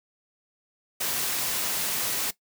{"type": "noise", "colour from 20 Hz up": "white", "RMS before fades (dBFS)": -28, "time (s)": [1, 2.31], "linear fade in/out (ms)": 10, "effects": ["noise-tail reverb RT60 0.1 s tail -17 dB re dry", "high-pass 100 Hz 12 dB/octave"]}